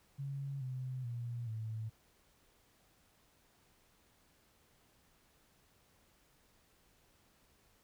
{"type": "tone with pitch steps", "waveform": "sine", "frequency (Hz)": [138.59, 128.56, 119.26, 110.64], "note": ["C#3", "C3", "A#2", "A2"], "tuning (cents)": [0, -30, 40, 10], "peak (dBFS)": -38, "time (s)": [0.18, 1.9], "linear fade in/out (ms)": 20, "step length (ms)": 430, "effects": ["pink hiss -70 dBFS RMS until 7.83 s"]}